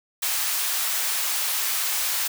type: high-pass noise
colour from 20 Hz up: white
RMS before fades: -25 dBFS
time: 0.22-2.28 s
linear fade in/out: 10 ms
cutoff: 840 Hz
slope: 12 dB/octave
effects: none